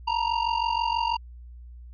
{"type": "ring-modulated tone", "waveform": "square", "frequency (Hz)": 932.3, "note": "A#5", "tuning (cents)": 0, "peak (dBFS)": -21, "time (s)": [0.07, 1.17], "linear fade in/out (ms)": 10, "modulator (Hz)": 23.1, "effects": ["added 60 Hz sine -41 dBFS peak until 1.93 s", "resampled to 11025 Hz"]}